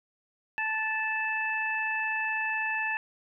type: harmonic tone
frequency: 876 Hz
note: A5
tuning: 8 cents flat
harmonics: 1 / 2 / 3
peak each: -34 / -30 / -32 dBFS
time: 0.58-2.97 s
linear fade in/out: 0 ms
effects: none